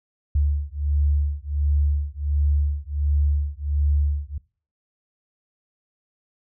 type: beating tone pair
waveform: sine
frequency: 72 / 73.4 Hz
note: D2 / D2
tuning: -34 / 0 cents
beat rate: 1.4 Hz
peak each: -22 dBFS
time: 0.35-4.38 s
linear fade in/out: 5 ms
effects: noise-tail reverb RT60 0.4 s tail -22 dB re dry